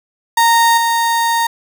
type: tone with level steps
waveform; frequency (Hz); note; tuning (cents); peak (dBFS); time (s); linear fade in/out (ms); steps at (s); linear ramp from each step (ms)
35% pulse; 926; A#5; -12; -7 / -11; 0.37-1.47; 5; 0.77; 10
effects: none